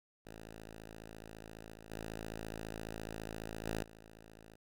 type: tone with level steps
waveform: 5% pulse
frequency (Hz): 54.6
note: A1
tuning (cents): -13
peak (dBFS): -38 / -41 / -31 / -25 / -44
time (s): 0.25-4.56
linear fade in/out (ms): 10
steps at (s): 1.73 / 1.9 / 3.65 / 3.82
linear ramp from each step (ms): 20
effects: none